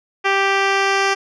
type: tone with low-pass filter sweep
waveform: 10% pulse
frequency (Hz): 392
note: G4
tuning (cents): 0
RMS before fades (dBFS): -17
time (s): 0.24-1.15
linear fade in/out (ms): 20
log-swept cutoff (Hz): 3200 to 4900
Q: 1.4
effects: none